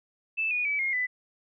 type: tone with pitch steps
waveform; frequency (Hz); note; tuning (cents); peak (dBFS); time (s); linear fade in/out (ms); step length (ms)
sine; 2635 / 2459 / 2294 / 2140 / 1997; E7 / D#7 / D7 / C7 / B6; -1 / -21 / -41 / +38 / +19; -25; 0.37-1.07; 20; 140
effects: none